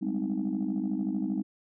sine chord, Ab major seventh, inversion third, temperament just, 194.67 / 207.7 / 259.6 / 311.5 Hz, G3 / Ab3 / C4 / Eb4, -12 / 0 / -13 / +2 cents, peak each -32 dBFS, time 0.01-1.43 s, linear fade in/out 20 ms, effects tanh soft clip ceiling -21 dBFS

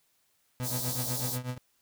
35% pulse tone with tremolo, 125.4 Hz, B2, 27 cents sharp, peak -28 dBFS, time 0.6-1.58 s, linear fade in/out 0 ms, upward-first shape triangle, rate 8.1 Hz, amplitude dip 90%
white band-stop noise, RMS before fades -34 dBFS, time 0.62-1.39 s, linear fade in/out 50 ms, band 1000 to 3700 Hz, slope 48 dB/octave
effects white hiss -71 dBFS RMS until 1.81 s

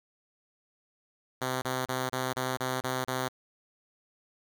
5% pulse tone bursts, 129 Hz, C3, 24 cents flat, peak -18 dBFS, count 8, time 1.41-3.286 s, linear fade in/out 10 ms, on 210 ms, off 28 ms, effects none

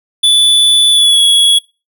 square tone with pitch glide, 3472 to 3354 Hz, A7 to G#7, -24 to +16 cents, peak -6 dBFS, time 0.23-1.59 s, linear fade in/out 10 ms, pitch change -60 cents, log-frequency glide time 0.91-1.21 s, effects noise-tail reverb RT60 0.3 s tail -25 dB re dry

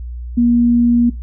sine tone, 238.4 Hz, A#3, 39 cents sharp, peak -9 dBFS, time 0.37-1.1 s, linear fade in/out 10 ms, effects noise-tail reverb RT60 0.2 s tail -18 dB re dry + added 60 Hz sine -24 dBFS peak until 1.22 s

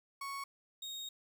35% pulse tone pair in turn, 1108.7 / 3729 Hz, C#6 / A#7, 0 / 0 cents, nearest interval octave + major sixth, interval 2100 cents, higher second, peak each -38 / -39 dBFS, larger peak first, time 0.21-0.44 / 0.82-1.09 s, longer second, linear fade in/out 5 ms, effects 11-bit

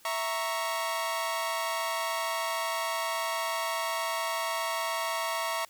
sawtooth chord, A# diminished, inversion second, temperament equal, 659.3 / 932.3 / 1108.7 Hz, E5 / A#5 / C#6, 0 / 0 / 0 cents, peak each -30 dBFS, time 0.05-5.65 s, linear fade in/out 2 ms, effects white hiss -58 dBFS RMS until 5.69 s

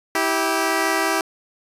10% pulse tone pair together, 325.2 / 390.5 Hz, E4 / G4, -23 / -7 cents, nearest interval minor third, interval 316 cents, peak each -13 dBFS, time 0.15-1.21 s, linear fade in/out 2 ms, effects resampled to 32000 Hz

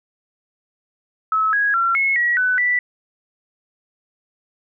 sine tone with pitch steps, 1295 / 1656 / 1363 / 2180 / 1918 / 1500 / 1969 Hz, E6 / G#6 / F6 / C#7 / A#6 / F#6 / B6, -31 / -5 / -43 / -29 / +49 / +23 / -6 cents, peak -15 dBFS, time 1.32-2.79 s, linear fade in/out 2 ms, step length 210 ms, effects none

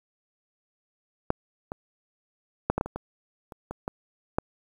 clicks, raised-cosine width 1 ms, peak -8 / -19 / -7 / -11 / -11 / -20 / -18 / -27 / -20 / -16 / -9 dBFS, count 11, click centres 1.304 / 1.719 / 2.7 / 2.78 / 2.811 / 2.86 / 2.96 / 3.522 / 3.71 / 3.879 / 4.385 s, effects 8-bit

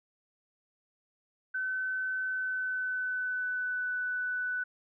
sine tone with pitch glide, 1521 to 1492.3 Hz, F#6 to F#6, +47 to +14 cents, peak -30 dBFS, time 1.54-4.64 s, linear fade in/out 10 ms, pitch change -33 cents, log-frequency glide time 2.24-3.92 s, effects none

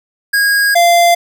square tone pair in turn, 1638 / 690.7 Hz, G#6 / F5, -24 / -19 cents, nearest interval octave + minor third, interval 1495 cents, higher first, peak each -10 / -7 dBFS, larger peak second, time 0.33-0.75 / 0.75-1.15 s, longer first, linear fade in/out 10 ms, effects none

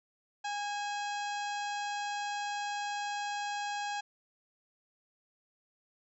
harmonic tone with a mistuned harmonic, 820 Hz, G#5, 22 cents flat, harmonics 1 / 2 / 3 / 4 / 5 / 6 / 7 / 8 / 9, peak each -35 / -41 / -45 / -47 / -49 / -51 / -52 / -53 / -54 dBFS, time 0.44-4.01 s, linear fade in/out 10 ms, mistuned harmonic 3, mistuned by +65 cents, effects none

